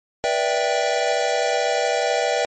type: chord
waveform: square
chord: E minor seventh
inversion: second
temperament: equal with one note detuned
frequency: 486.8 / 587.3 / 659.3 / 784 Hz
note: B4 / D5 / E5 / G5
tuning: -25 / 0 / 0 / 0 cents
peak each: -25 dBFS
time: 0.24-2.45 s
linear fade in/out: 0 ms
effects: MP3 32 kbps